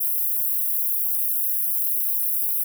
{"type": "high-pass noise", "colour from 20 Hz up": "white", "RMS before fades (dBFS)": -23, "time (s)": [0, 2.64], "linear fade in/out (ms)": 10, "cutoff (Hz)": 11000, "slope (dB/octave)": 48, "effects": []}